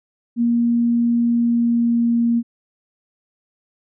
sine tone with pitch glide, 235.9 to 234.4 Hz, A#3 to A#3, +21 to +10 cents, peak -14 dBFS, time 0.36-2.43 s, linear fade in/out 50 ms, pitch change -11 cents, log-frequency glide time 1.27-2.15 s, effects none

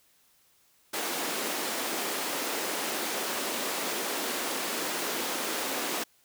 pink high-pass noise, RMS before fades -32 dBFS, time 0.93-6.04 s, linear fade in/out 10 ms, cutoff 260 Hz, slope 24 dB/octave, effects white hiss -65 dBFS RMS until 6.24 s

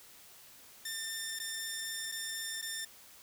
10% pulse tone with dropouts, 1796 Hz, A6, 35 cents sharp, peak -28 dBFS, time 0.85-2.85 s, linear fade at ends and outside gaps 5 ms, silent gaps 1.39-1.398 / 2.117-2.121 / 2.615-2.624 s, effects white hiss -56 dBFS RMS until 3.22 s

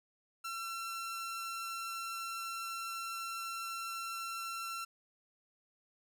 sawtooth tone, 1352 Hz, E6, 43 cents sharp, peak -35 dBFS, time 0.44-4.85 s, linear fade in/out 10 ms, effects none

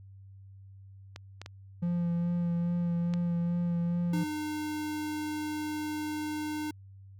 clicks, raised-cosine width 0.2 ms, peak -24 dBFS, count 4, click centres 1.161 / 1.416 / 1.461 / 3.138 s
triangle tone with vibrato, 172.5 Hz, F3, 21 cents flat, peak -25 dBFS, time 1.82-4.24 s, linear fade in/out 10 ms, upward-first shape sine, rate 2.4 Hz, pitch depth 16 cents each way
square tone, 303.5 Hz, D#4, 43 cents flat, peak -33 dBFS, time 4.13-6.71 s, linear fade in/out 5 ms
effects added 97 Hz sine -48 dBFS peak until 7.19 s

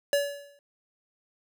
square tone with exponential decay, 570 Hz, C#5, 48 cents sharp, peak -20 dBFS, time 0.13-0.59 s, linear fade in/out 1 ms, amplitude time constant 100 ms, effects none

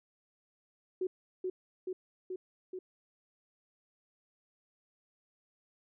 sine tone with echo, 370 Hz, F#4, in tune, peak -30 dBFS, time 1.01-1.07 s, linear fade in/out 5 ms, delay 430 ms, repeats 4, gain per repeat -2 dB, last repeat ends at 2.79 s, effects none

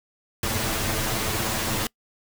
pink noise with comb filter, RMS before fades -26 dBFS, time 0.43-1.87 s, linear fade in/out 2 ms, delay 9.1 ms, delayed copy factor +0.8, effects noise-tail reverb RT60 0.1 s tail -25 dB re dry

